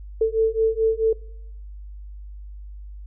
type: beating tone pair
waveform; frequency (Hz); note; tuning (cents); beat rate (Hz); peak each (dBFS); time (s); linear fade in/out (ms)
sine; 442.6 / 447.2; A4 / A4; +10 / +28; 4.6; -20; 0.21-1.13; 5
effects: noise-tail reverb RT60 0.7 s tail -21 dB re dry + added 50 Hz sine -35 dBFS peak until 3.06 s